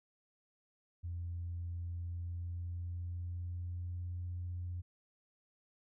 sine tone with pitch glide, 86.3 to 88.47 Hz, F2 to F2, -20 to +23 cents, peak -37 dBFS, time 1.03-4.82 s, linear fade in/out 20 ms, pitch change +43 cents, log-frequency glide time 1.97-4.22 s, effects tanh soft clip ceiling -33 dBFS

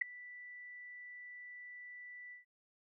sine tone with ADSR envelope, 1972 Hz, B6, 3 cents flat, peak -25 dBFS, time 0.01-2.45 s, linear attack 9 ms, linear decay 4 ms, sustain -23 dB, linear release 130 ms, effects none

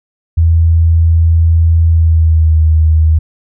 sine tone with pitch glide, 82.41 to 79.05 Hz, E2 to D#2, 0 to +28 cents, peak -5 dBFS, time 0.37-3.19 s, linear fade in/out 10 ms, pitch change -72 cents, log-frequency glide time 1.88-2.57 s, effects none

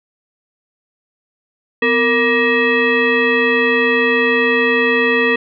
sine tone with frequency modulation, 1174.7 Hz, D6, in tune, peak -11 dBFS, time 1.82-5.36 s, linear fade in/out 5 ms, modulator 713 Hz, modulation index 2, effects none

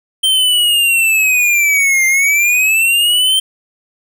square linear two-way sweep, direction down then up, 3136 to 2093 to 3136 Hz, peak -10 dBFS, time 0.23-3.4 s, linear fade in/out 10 ms, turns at 2.06 s, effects none

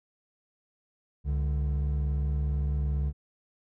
triangle tone pair together, 69.29 / 146.83 Hz, C#2 / D3, 0 / 0 cents, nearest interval octave + minor second, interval 1300 cents, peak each -24 / -31 dBFS, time 1.24-3.13 s, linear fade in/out 50 ms, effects none

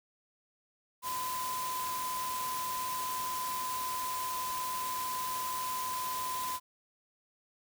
sine tone in noise, 1015 Hz, B5, 47 cents sharp, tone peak -34 dBFS, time 1.02-6.6 s, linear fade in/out 50 ms, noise white, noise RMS -40 dBFS, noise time 1.02-6.6 s, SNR +3 dB, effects none

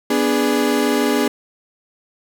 35% pulse chord, G# diminished, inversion first, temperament equal, 246.9 / 293.7 / 415.3 Hz, B3 / D4 / G#4, 0 / 0 / 0 cents, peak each -18 dBFS, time 0.1-1.28 s, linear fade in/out 5 ms, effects none

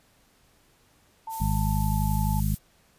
sine tone with pitch glide, 891 to 870.1 Hz, A5 to A5, +22 to -20 cents, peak -32 dBFS, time 1.27-2.4 s, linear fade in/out 5 ms, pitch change -42 cents, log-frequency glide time 1.43-1.99 s
violet noise, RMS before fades -36 dBFS, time 1.29-2.59 s, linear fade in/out 50 ms
harmonic tone, 51.7 Hz, G#1, 7 cents flat, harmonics 1 / 2 / 3 / 4, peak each -26 / -28 / -28 / -31 dBFS, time 1.4-2.55 s, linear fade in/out 10 ms
effects pink hiss -62 dBFS RMS until 2.98 s + resampled to 32000 Hz

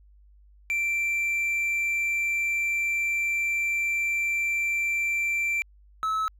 triangle tone pair in turn, 2349 / 1297.2 Hz, D7 / E6, 0 / -28 cents, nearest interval minor seventh, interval 1028 cents, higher first, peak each -22 dBFS, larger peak neither, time 0.7-5.62 / 6.03-6.28 s, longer first, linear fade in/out 0 ms, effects added 50 Hz sine -52 dBFS peak until 6.39 s

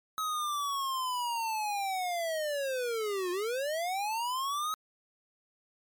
square linear two-way sweep, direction down then up, 1280 to 349.2 to 1280 Hz, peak -31 dBFS, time 0.18-4.74 s, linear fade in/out 0 ms, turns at 3.31 s, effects MP3 96 kbps

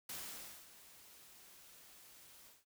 white noise with ADSR envelope, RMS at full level -45 dBFS, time 0.09-2.65 s, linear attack 4 ms, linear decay 560 ms, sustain -15 dB, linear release 180 ms, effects none

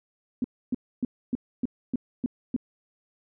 sine tone bursts, 247.9 Hz, B3, 7 cents sharp, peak -22 dBFS, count 8, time 0.42-2.564 s, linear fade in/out 2 ms, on 23 ms, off 280 ms, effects none

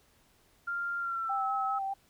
sine tone with pitch glide, 1394 to 1293.2 Hz, F6 to E6, -4 to -34 cents, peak -31 dBFS, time 0.67-1.79 s, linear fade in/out 10 ms, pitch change -130 cents, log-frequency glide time 0.99-1.49 s
sine tone with vibrato, 784 Hz, G5, in tune, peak -31 dBFS, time 1.29-1.94 s, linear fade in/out 10 ms, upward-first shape sine, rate 4.9 Hz, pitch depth 19 cents each way
effects pink hiss -66 dBFS RMS until 2.09 s

